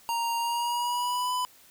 square tone with pitch glide, 932.3 to 999.2 Hz, A#5 to B5, 0 to +20 cents, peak -27 dBFS, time 0.09-1.45 s, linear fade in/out 0 ms, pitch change +120 cents, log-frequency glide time 0.38-1.33 s, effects white hiss -56 dBFS RMS until 1.7 s

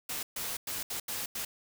white noise bursts at uneven times, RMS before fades -36 dBFS, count 6, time 0.09-0.23 / 0.36-0.57 / 0.67-0.83 / 0.9-1 / 1.08-1.26 / 1.35-1.45 s, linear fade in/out 5 ms, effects none

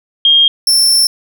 sine / sawtooth tone pair in turn, 3227 / 5377 Hz, G7 / E8, +50 / +33 cents, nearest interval major sixth, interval 883 cents, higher second, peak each -5 dBFS, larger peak neither, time 0.25-0.48 / 0.67-1.07 s, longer second, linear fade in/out 2 ms, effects none

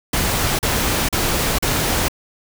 pink noise bursts, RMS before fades -19 dBFS, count 4, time 0.13-2.084 s, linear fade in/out 5 ms, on 460 ms, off 38 ms, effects none

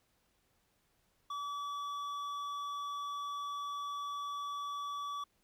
sine tone with hard clipping, 1147 Hz, D6, 41 cents flat, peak -39 dBFS, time 1.3-5.24 s, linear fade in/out 5 ms, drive 8 dB, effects pink hiss -75 dBFS RMS until 5.43 s

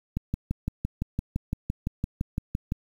click train, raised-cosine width 5 ms, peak -14 dBFS, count 16, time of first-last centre 0.17-2.721 s, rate 5.88 Hz, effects 8-bit

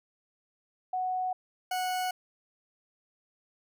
sine / 40% pulse tone pair in turn, 740 / 736.1 Hz, F#5 / F#5, 0 / -9 cents, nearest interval unison, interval 9 cents, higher first, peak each -28 dBFS, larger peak neither, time 0.93-1.33 / 1.71-2.11 s, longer neither, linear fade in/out 5 ms, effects none

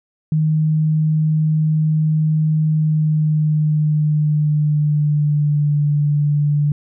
sine tone with pitch glide, 155.56 to 146.83 Hz, D#3 to D3, 0 to 0 cents, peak -13 dBFS, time 0.32-6.72 s, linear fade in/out 2 ms, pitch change -100 cents, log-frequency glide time 2.67-5.8 s, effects none

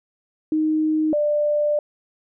sine tone pair in turn, 311.1 / 593.1 Hz, D#4 / D5, 0 / +17 cents, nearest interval major seventh, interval 1117 cents, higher second, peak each -17 dBFS, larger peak neither, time 0.52-1.13 / 1.13-1.79 s, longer second, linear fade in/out 2 ms, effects none

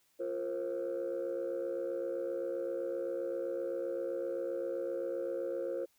sine chord, F suspended fourth, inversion none, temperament equal with one note detuned, 349.2 / 466.2 / 533.9 Hz, F4 / Bb4 / C5, 0 / 0 / +35 cents, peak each -38 / -38 / -35 dBFS, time 0.19-5.86 s, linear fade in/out 20 ms, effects tanh soft clip ceiling -29 dBFS + white hiss -72 dBFS RMS until 5.98 s

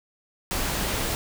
pink noise, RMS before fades -27 dBFS, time 0.51-1.15 s, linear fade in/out 0 ms, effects none

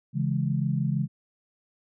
sine chord, C# minor, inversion none, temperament equal, 138.59 / 164.81 / 207.7 Hz, C#3 / E3 / G#3, 0 / 0 / 0 cents, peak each -26 / -28 / -30 dBFS, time 0.13-1.08 s, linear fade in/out 50 ms, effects none

